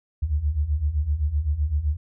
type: beating tone pair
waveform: sine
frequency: 69.5 / 77.3 Hz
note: C#2 / D#2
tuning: +5 / -11 cents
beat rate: 7.8 Hz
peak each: -26 / -22 dBFS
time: 0.22-1.97 s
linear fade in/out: 10 ms
effects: none